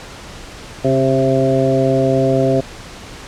harmonic tone with a mistuned harmonic, 133.2 Hz, C3, 31 cents sharp, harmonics 1 / 2 / 3 / 4 / 5, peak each -18 / -18 / -18 / -18 / -18 dBFS, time 0.84-2.61 s, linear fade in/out 10 ms, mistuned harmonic 3, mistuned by -17 cents, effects pink hiss -34 dBFS RMS until 3.27 s + low-pass 7000 Hz 12 dB/octave

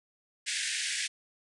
pink band-pass noise, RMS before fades -33 dBFS, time 0.46-1.08 s, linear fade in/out 20 ms, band 1600 to 9700 Hz, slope 96 dB/octave, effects none

